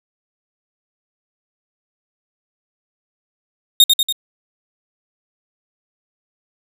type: tone with echo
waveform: 40% pulse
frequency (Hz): 3702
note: A#7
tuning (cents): -13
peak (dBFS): -4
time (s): 3.8-3.84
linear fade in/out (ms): 2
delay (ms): 95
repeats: 3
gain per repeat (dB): -4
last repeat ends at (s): 4.125
effects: none